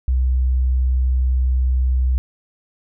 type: tone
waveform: sine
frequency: 63.7 Hz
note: C2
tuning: 46 cents flat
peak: -14 dBFS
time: 0.08-2.18 s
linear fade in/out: 0 ms
effects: none